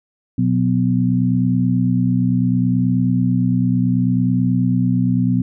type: tone cluster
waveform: sine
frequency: 121.8 / 182.5 / 251.6 Hz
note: B2 / F#3 / B3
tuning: -24 / -24 / +32 cents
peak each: -18 dBFS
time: 0.38-5.42 s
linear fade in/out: 5 ms
effects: none